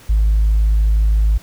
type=tone; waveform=sine; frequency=53 Hz; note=G#1; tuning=36 cents sharp; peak=-9 dBFS; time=0.09-1.38 s; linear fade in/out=10 ms; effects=tanh soft clip ceiling -8 dBFS + pink hiss -44 dBFS RMS until 1.42 s